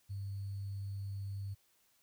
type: tone with sample-and-hold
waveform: sine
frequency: 98.9 Hz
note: G2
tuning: 16 cents sharp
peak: -38 dBFS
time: 0.09-1.55 s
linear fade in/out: 20 ms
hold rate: 4410 Hz
effects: white hiss -72 dBFS RMS until 2.02 s